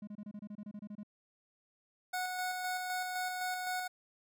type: tone bursts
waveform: triangle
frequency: 207.7 Hz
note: G#3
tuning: in tune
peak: -40 dBFS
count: 13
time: 0.02-1.033 s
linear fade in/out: 5 ms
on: 53 ms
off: 27 ms
type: tone with tremolo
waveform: 25% pulse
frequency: 734 Hz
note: F#5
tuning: 14 cents flat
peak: -30 dBFS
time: 2.13-3.88 s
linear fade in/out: 10 ms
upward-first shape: square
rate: 3.9 Hz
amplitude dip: 30%
effects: none